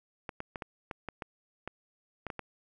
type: clicks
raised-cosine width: 0.5 ms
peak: -22 dBFS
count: 11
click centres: 0.292 / 0.404 / 0.558 / 0.622 / 0.912 / 1.087 / 1.222 / 1.676 / 2.267 / 2.302 / 2.393 s
effects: none